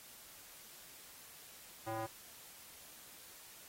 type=tone with band-pass filter; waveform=square; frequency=111.5 Hz; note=A2; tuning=23 cents sharp; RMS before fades=-41 dBFS; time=1.86-2.07 s; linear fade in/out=20 ms; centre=760 Hz; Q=1.7; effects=white hiss -56 dBFS RMS until 3.68 s + AAC 48 kbps